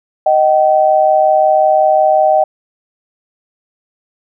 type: tone pair together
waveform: sine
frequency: 622.3 / 767.8 Hz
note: D#5 / G5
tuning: 0 / -36 cents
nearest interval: major third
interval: 364 cents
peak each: -10 dBFS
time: 0.26-2.44 s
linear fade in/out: 5 ms
effects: none